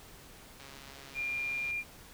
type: click train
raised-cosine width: 0.2 ms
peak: -33 dBFS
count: 153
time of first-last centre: 0.6-1.709 s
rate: 137 Hz
type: tone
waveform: sine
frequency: 2400 Hz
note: D7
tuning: 37 cents sharp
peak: -32 dBFS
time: 1.14-1.84 s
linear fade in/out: 50 ms
effects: pink hiss -53 dBFS RMS until 2.13 s